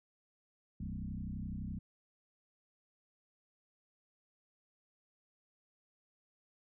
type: tone with frequency modulation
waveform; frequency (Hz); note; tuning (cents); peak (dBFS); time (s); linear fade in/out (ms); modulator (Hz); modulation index
sine; 132.4; C3; +21; -38; 0.8-1.79; 5; 31.8; 3.1
effects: none